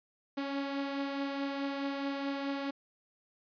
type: beating tone pair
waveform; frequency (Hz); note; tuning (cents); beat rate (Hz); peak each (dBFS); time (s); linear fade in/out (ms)
sawtooth; 277.2 / 281.9; C#4 / C#4; 0 / +29; 4.7; -30 / -38; 0.37-2.71; 10
effects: resampled to 11025 Hz